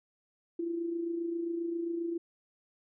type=tone with amplitude modulation; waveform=sine; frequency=338 Hz; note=E4; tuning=43 cents sharp; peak=-29 dBFS; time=0.59-2.18 s; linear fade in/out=5 ms; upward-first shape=sine; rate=27.5 Hz; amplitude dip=50%; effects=none